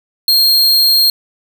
45% pulse tone, 4224 Hz, C8, 16 cents sharp, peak -7 dBFS, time 0.28-1.1 s, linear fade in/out 2 ms, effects none

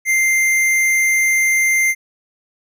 sine tone with tanh clipping, 2093 Hz, C7, in tune, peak -14 dBFS, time 0.05-1.95 s, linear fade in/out 50 ms, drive 18 dB, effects none

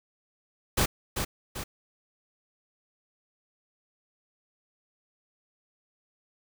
pink noise with echo, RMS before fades -24 dBFS, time 0.77-0.86 s, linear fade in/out 10 ms, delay 390 ms, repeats 2, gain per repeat -6 dB, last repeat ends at 1.64 s, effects none

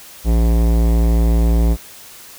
sine tone with hard clipping, 57 Hz, A#1, 38 cents flat, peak -13 dBFS, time 0.24-1.77 s, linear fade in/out 50 ms, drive 18 dB, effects white hiss -39 dBFS RMS until 2.38 s

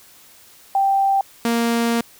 sine / sawtooth tone pair in turn, 784 / 233.1 Hz, G5 / A#3, 0 / 0 cents, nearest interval octave + major sixth, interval 2100 cents, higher first, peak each -14 / -13 dBFS, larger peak second, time 0.75-1.21 / 1.45-2.01 s, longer second, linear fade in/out 2 ms, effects white hiss -48 dBFS RMS until 2.19 s

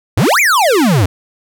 square exponential two-way sweep, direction up then down, 83.9 to 2489 to 83.9 Hz, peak -9 dBFS, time 0.17-1.06 s, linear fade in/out 5 ms, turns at 0.4 s, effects none

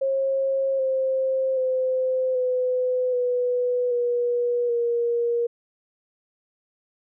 sine tone with pitch steps, 539 / 527.3 / 515.9 / 504.7 / 493.7 / 483 / 472.5 Hz, C#5 / C5 / C5 / B4 / B4 / B4 / A#4, -49 / +13 / -24 / +38 / -1 / -39 / +23 cents, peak -20 dBFS, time 0.01-5.47 s, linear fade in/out 10 ms, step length 780 ms, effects none

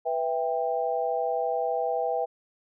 sine chord, E minor, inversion second, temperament just, 494.4 / 659.3 / 791.1 Hz, B4 / E5 / G5, +2 / 0 / +16 cents, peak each -29 dBFS, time 0.05-2.26 s, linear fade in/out 20 ms, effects none

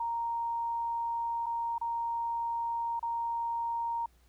sine tone with dropouts, 931 Hz, A#5, 2 cents flat, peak -30 dBFS, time 0-4.06 s, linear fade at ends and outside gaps 5 ms, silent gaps 1.46-1.464 / 1.782-1.812 / 2.995-3.027 s, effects added 60 Hz sine -61 dBFS peak until 4.28 s + pink hiss -69 dBFS RMS until 4.28 s

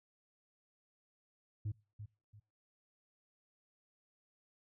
sine tone with echo, 105 Hz, G#2, 19 cents sharp, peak -33 dBFS, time 1.65-1.72 s, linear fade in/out 10 ms, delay 340 ms, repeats 2, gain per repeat -11 dB, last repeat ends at 2.4 s, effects noise-tail reverb RT60 0.3 s tail -23 dB re dry + tanh soft clip ceiling -34 dBFS

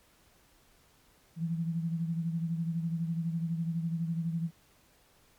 sine beating tone pair, 164.81 / 176.81 Hz, E3 / F3, 0 / +22 cents, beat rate 12 Hz, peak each -30 / -38 dBFS, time 1.36-4.51 s, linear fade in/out 50 ms, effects pink hiss -64 dBFS RMS until 5.38 s + MP3 96 kbps

